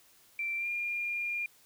sine tone with pitch glide, 2349 to 2408 Hz, D7 to D7, 0 to +43 cents, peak -31 dBFS, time 0.39-1.46 s, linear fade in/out 2 ms, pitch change +43 cents, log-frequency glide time 0.57-0.68 s, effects white hiss -62 dBFS RMS until 1.65 s

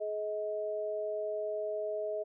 sine tone pair together, 422.8 / 633 Hz, G#4 / D#5, +31 / +30 cents, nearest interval perfect fifth, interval 699 cents, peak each -37 / -34 dBFS, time 0-2.24 s, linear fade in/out 20 ms, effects none

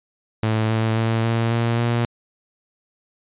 sawtooth tone with pitch steps, 110 / 111.6 / 113.22 / 114.87 / 116.54 / 118.24 Hz, A2 / A2 / A2 / A#2 / A#2 / A#2, 0 / +25 / +50 / -25 / 0 / +25 cents, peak -14 dBFS, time 0.43-2.05 s, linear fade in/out 0 ms, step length 270 ms, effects resampled to 8000 Hz

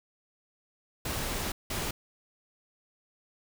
pink noise bursts at uneven times, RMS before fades -33 dBFS, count 2, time 1.05-1.52 / 1.7-1.91 s, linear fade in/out 5 ms, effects none

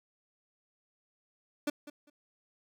30% pulse tone with echo, 293.7 Hz, D4, in tune, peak -26 dBFS, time 1.67-1.7 s, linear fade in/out 5 ms, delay 200 ms, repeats 2, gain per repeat -15 dB, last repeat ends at 2.1 s, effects none

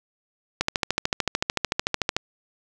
click train, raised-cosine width 0.2 ms, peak -4 dBFS, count 22, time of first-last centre 0.61-2.166 s, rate 13.5 Hz, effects none

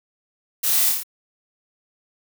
blue noise with echo, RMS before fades -22 dBFS, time 0.63-0.9 s, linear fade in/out 10 ms, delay 27 ms, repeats 5, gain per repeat -2 dB, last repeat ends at 1.035 s, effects none

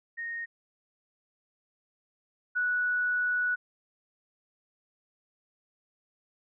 sine tone pair in turn, 1856 / 1473.1 Hz, A#6 / F#6, -8 / -8 cents, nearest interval major third, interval 400 cents, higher first, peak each -33 / -25 dBFS, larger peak second, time 0.17-0.46 / 2.55-3.56 s, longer second, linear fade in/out 20 ms, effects none

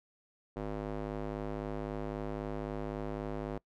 square tone with band-pass filter, 51.9 Hz, G#1, in tune, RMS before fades -38 dBFS, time 0.56-3.58 s, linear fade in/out 5 ms, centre 460 Hz, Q 0.96, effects noise-tail reverb RT60 0.1 s tail -23 dB re dry

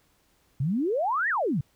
sine exponential two-way sweep, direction up then down, 123.47 to 1950 to 123.47 Hz, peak -23 dBFS, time 0.6-1.61 s, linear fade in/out 5 ms, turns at 1.29 s, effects pink hiss -66 dBFS RMS until 1.75 s

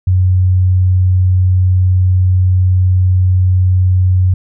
sine tone, 92.1 Hz, F#2, 7 cents flat, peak -7 dBFS, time 0.07-4.34 s, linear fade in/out 5 ms, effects none

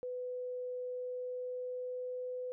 sine tone with pitch glide, 499.2 to 502.1 Hz, B4 to B4, +19 to +29 cents, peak -37 dBFS, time 0.03-2.52 s, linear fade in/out 0 ms, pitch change +10 cents, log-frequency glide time 0.87-2.28 s, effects none

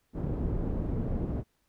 pink low-pass noise, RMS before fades -31 dBFS, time 0.13-1.44 s, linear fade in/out 50 ms, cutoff 360 Hz, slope 12 dB/octave, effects pink hiss -74 dBFS RMS until 1.68 s

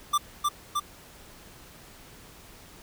square tone with echo, 1180 Hz, D6, 8 cents sharp, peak -21 dBFS, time 0.13-0.18 s, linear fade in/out 10 ms, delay 310 ms, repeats 2, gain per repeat -2 dB, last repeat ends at 0.8 s, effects pink hiss -50 dBFS RMS until 2.82 s

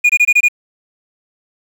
triangle tone bursts, 2441 Hz, D#7, 34 cents flat, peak -5 dBFS, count 6, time 0.04-0.485 s, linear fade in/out 10 ms, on 55 ms, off 23 ms, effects 7-bit

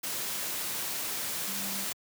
sine tone in noise, 196.6 Hz, G3, 5 cents sharp, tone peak -42 dBFS, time 1.47-1.85 s, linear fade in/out 10 ms, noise white, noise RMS -34 dBFS, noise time 0.03-1.93 s, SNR -11 dB, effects high-pass 100 Hz 12 dB/octave

